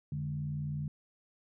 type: tone with frequency modulation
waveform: sine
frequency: 146.83 Hz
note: D3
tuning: in tune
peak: -33 dBFS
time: 0.12-0.88 s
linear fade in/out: 2 ms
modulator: 59.7 Hz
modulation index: 0.63
effects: none